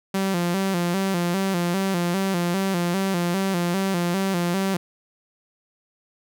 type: tone with vibrato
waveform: sawtooth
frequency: 183.3 Hz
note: F#3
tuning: 16 cents flat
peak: -17 dBFS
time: 0.14-4.77 s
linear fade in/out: 5 ms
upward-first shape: square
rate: 2.5 Hz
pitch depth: 92 cents each way
effects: none